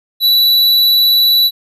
square tone with vibrato, 3947 Hz, B7, 2 cents flat, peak -8 dBFS, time 0.2-1.51 s, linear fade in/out 50 ms, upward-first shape sine, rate 20 Hz, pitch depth 14 cents each way, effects none

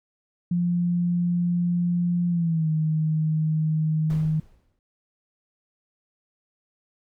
sine tone with pitch glide, 174.61 to 156.46 Hz, F3 to D#3, 0 to +10 cents, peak -20 dBFS, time 0.51-4.4 s, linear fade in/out 5 ms, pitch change -190 cents, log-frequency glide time 2.29-2.69 s
brown noise with exponential decay, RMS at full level -32 dBFS, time 4.1-4.79 s, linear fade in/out 1 ms, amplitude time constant 150 ms
effects none

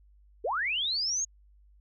sine linear sweep, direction up, 366.9 to 6700 Hz, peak -27 dBFS, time 0.44-1.25 s, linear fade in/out 10 ms, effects added 50 Hz sine -56 dBFS peak until 1.8 s

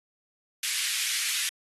pink high-pass noise, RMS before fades -29 dBFS, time 0.63-1.49 s, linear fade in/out 2 ms, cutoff 2000 Hz, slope 24 dB/octave, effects AAC 32 kbps

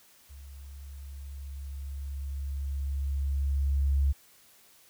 sine tone with level ramp, 69.3 Hz, C#2, in tune, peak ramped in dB -44 to -21 dBFS, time 0.29-4.13 s, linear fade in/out 20 ms, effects white hiss -59 dBFS RMS until 4.89 s

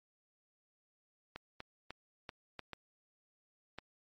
clicks, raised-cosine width 0.3 ms, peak -27 dBFS, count 7, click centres 1.36 / 1.604 / 1.906 / 2.292 / 2.593 / 2.733 / 3.786 s, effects MP3 48 kbps

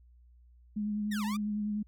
sine tone with vibrato, 209.2 Hz, G#3, 13 cents sharp, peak -30 dBFS, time 0.76-1.83 s, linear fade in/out 10 ms, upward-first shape sine, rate 10 Hz, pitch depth 22 cents each way
sawtooth linear two-way sweep, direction down then up, 1962 to 855 to 1232 Hz, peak -34 dBFS, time 1.11-1.37 s, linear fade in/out 10 ms, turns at 1.25 s
effects added 60 Hz sine -56 dBFS peak until 1.87 s

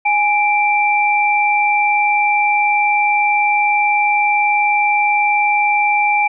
sine tone pair together, 830.6 / 2349 Hz, G#5 / D7, 0 / 0 cents, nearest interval octave + tritone, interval 1800 cents, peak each -14 / -15 dBFS, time 0.05-6.28 s, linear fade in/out 10 ms, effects none

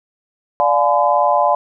sine chord, D diminished seventh, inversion none, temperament just, 587.3 / 704.8 / 845.8 / 1014.9 Hz, D5 / F5 / Ab5 / Cb6, 0 / +16 / +31 / +47 cents, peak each -17 dBFS, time 0.6-1.55 s, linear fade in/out 0 ms, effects none

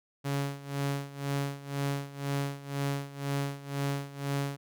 sawtooth tone with tremolo, 140.3 Hz, C#3, 21 cents sharp, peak -24 dBFS, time 0.24-4.57 s, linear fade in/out 20 ms, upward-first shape sine, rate 2 Hz, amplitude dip 85%, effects none

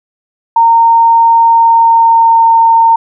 sine tone with pitch glide, 920 to 913.1 Hz, A#5 to A#5, -23 to -36 cents, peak -3 dBFS, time 0.56-2.96 s, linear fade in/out 5 ms, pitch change -13 cents, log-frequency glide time 1.5-2.47 s, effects none

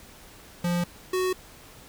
square tone pair in turn, 174.61 / 370 Hz, F3 / F#4, 0 / 0 cents, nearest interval octave + minor second, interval 1300 cents, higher second, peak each -24 dBFS, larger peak neither, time 0.64-0.84 / 1.13-1.33 s, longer neither, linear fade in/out 5 ms, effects pink hiss -49 dBFS RMS until 1.88 s

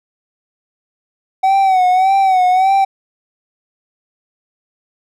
triangle tone with vibrato, 755 Hz, F#5, 35 cents sharp, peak -7 dBFS, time 1.43-2.85 s, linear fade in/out 10 ms, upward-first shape sine, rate 1.7 Hz, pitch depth 65 cents each way, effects none

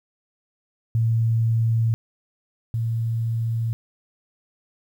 sine tone pair in turn, 113.8 / 114.31 Hz, A#2 / A#2, -41 / -33 cents, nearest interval unison, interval 8 cents, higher second, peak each -17 / -21 dBFS, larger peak first, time 0.95-1.94 / 2.74-3.73 s, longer neither, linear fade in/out 0 ms, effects 9-bit

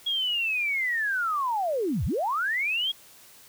sine linear two-way sweep, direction down then up, 3322 to 54.5 to 3322 Hz, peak -24 dBFS, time 0.06-2.92 s, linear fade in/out 10 ms, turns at 2.05 s, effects white hiss -52 dBFS RMS until 3.48 s

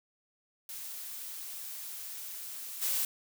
blue noise with level steps, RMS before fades -42 / -31 dBFS, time 0.69-3.05 s, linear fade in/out 2 ms, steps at 2.81 s, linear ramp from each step 20 ms, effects none

